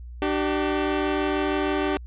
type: tone pair together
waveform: sawtooth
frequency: 298.3 / 384.5 Hz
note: D4 / G4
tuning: +27 / -33 cents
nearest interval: major third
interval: 440 cents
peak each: -21 dBFS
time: 0.22-1.97 s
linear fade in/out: 0 ms
effects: added 60 Hz sine -36 dBFS peak until 2.06 s + resampled to 8000 Hz